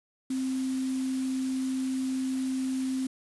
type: tone in noise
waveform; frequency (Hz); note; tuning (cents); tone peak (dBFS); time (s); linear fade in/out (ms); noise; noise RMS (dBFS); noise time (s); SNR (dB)
sine; 261.6; C4; 0; -27; 0.3-3.07; 5; white; -44; 0.3-3.07; +14
effects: resampled to 24000 Hz